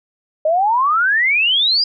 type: exponential sweep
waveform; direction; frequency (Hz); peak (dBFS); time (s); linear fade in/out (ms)
sine; up; 605 to 4978; -12; 0.45-1.84; 5
effects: none